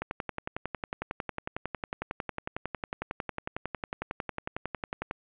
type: click train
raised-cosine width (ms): 0.5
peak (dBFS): -17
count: 57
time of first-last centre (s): 0.02-5.111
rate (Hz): 11
effects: resampled to 8000 Hz + 9-bit